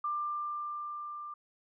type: tone with level ramp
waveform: sine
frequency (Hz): 1189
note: D6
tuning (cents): +21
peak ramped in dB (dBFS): -30 to -40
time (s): 0.04-1.34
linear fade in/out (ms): 5
effects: none